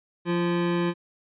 square tone pair together, 174.61 / 344.4 Hz, F3 / F4, 0 / -24 cents, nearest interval octave, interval 1176 cents, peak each -26 dBFS, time 0.25-0.94 s, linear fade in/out 50 ms, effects resampled to 8000 Hz

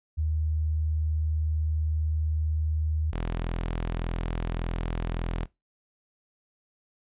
sine / sawtooth tone pair in turn, 77.78 / 41.74 Hz, D#2 / E1, 0 / +22 cents, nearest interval major seventh, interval 1078 cents, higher first, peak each -24 dBFS, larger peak neither, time 0.17-3.12 / 3.12-5.46 s, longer first, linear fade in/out 20 ms, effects noise-tail reverb RT60 0.2 s tail -21 dB re dry + resampled to 8000 Hz

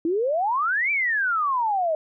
sine exponential two-way sweep, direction up then down, 315.7 to 2377 to 610 Hz, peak -20 dBFS, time 0.05-1.95 s, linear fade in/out 2 ms, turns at 0.91 s, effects none

